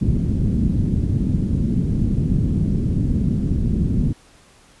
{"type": "low-pass noise", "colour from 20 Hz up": "white", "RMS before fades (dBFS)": -19, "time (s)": [0.01, 4.13], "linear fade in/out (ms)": 10, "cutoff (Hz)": 230, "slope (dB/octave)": 24, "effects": ["pink hiss -51 dBFS RMS until 4.8 s", "resampled to 24000 Hz"]}